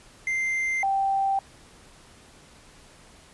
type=tone pair in turn; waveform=triangle / sine; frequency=2088 / 782.1 Hz; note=C7 / G5; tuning=-4 / -4 cents; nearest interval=octave + perfect fourth; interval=1700 cents; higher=first; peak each=-22 / -21 dBFS; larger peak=second; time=0.27-0.83 / 0.83-1.39 s; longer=neither; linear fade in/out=2 ms; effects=pink hiss -52 dBFS RMS until 3.33 s + resampled to 24000 Hz